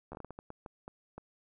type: slowing click train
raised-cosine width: 1 ms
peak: -30 dBFS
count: 12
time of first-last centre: 0.12-1.18 s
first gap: 12 ms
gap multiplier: 1.38
effects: none